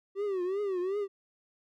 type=tone with vibrato; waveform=triangle; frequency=383.7 Hz; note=G4; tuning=37 cents flat; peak=-27 dBFS; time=0.15-1.08 s; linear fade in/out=50 ms; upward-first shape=triangle; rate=2.7 Hz; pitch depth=160 cents each way; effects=none